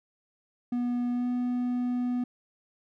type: tone with pitch glide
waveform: triangle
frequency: 243.5 to 246.5 Hz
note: B3 to B3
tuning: -24 to -3 cents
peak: -24 dBFS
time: 0.72-2.24 s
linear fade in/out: 5 ms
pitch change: +21 cents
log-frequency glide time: 1.12-1.27 s
effects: none